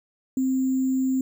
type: tone with sample-and-hold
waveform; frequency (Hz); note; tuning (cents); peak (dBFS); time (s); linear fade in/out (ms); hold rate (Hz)
sine; 261.9; C4; +2; -20; 0.37-1.21; 2; 7350
effects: none

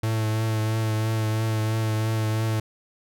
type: tone with vibrato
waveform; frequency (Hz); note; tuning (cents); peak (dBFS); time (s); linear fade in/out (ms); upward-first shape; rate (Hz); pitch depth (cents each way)
45% pulse; 110; A2; 0; -22; 0.03-2.6; 5; triangle; 3; 28
effects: none

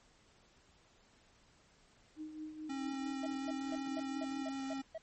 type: tone with tremolo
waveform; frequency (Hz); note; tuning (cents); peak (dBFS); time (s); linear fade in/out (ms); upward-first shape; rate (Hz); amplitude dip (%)
sine; 309.5; D#4; -9; -40; 2.16-4.47; 50; triangle; 4.6; 65
type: tone with vibrato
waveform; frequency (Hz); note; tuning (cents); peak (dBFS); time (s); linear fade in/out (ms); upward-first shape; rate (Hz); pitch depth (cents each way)
square; 269.6; C#4; -48; -39; 2.69-4.82; 10; sine; 5.5; 13
type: tone bursts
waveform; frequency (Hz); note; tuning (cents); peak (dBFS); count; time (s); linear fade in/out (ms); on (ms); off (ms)
triangle; 646; E5; -35; -38; 8; 3.23-4.98; 5; 35; 210
effects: pink hiss -67 dBFS RMS until 5.02 s + MP3 32 kbps

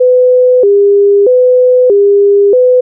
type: tone with vibrato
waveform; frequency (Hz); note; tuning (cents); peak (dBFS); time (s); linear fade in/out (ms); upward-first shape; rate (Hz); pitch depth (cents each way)
sine; 450.1; A4; +39; -3; 0-2.81; 10; square; 0.79; 190
effects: none

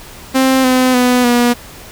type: tone with pitch steps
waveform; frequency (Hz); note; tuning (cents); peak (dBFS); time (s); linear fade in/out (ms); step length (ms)
sawtooth; 263.2 / 255.7 / 248.4 / 241.4; C4 / C4 / B3 / B3; +10 / -40 / +10 / -39; -5; 0.34-1.54; 20; 300
effects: pink hiss -35 dBFS RMS until 1.91 s

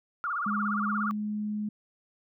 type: tone with vibrato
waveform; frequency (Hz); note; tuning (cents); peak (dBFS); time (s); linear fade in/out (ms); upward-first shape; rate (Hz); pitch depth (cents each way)
sine; 1276; D#6; +43; -28; 0.24-1.11; 0; sine; 17; 210
type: tone with pitch glide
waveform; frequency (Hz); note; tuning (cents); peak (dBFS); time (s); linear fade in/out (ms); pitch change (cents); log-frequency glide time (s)
sine; 207.7 to 210.5; G#3 to G#3; 0 to +24; -29; 0.46-1.69; 5; +24; 0.87-1.01
effects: none

